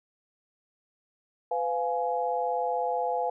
sine chord, F diminished, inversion second, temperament just, 502.9 / 698.5 / 838.1 Hz, Cb5 / F5 / Ab5, +31 / 0 / +16 cents, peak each -30 dBFS, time 1.51-3.3 s, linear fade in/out 5 ms, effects none

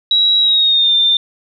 sine tone with pitch glide, 3871 to 3591 Hz, B7 to A7, -35 to +35 cents, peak -9 dBFS, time 0.11-1.17 s, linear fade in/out 2 ms, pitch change -130 cents, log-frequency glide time 0.4-0.94 s, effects none

